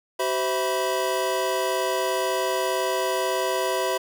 square tone cluster, 381.2 / 518 / 656 / 985 Hz, G4 / C5 / E5 / B5, -48 / -17 / -9 / -5 cents, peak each -29 dBFS, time 0.19-3.98 s, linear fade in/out 10 ms, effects none

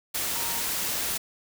sine tone in noise, 932.3 Hz, A#5, in tune, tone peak -38 dBFS, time 0.35-0.61 s, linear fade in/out 10 ms, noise white, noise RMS -29 dBFS, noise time 0.14-1.18 s, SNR -12 dB, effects none

